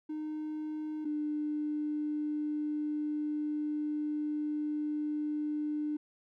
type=tone pair in turn; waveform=triangle; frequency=307.2 / 300 Hz; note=D#4 / D4; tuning=-22 / +37 cents; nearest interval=unison; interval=41 cents; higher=first; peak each=-32 / -27 dBFS; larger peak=second; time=0.09-1.05 / 1.05-5.97 s; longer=second; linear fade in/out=10 ms; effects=tanh soft clip ceiling -29 dBFS